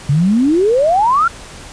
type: exponential sweep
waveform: sine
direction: up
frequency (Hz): 134.2 to 1421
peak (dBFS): -9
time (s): 0.09-1.28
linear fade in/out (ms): 5
effects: pink hiss -34 dBFS RMS until 1.72 s + resampled to 22050 Hz